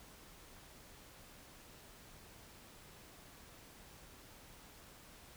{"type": "silence", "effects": ["pink hiss -58 dBFS RMS until 5.36 s"]}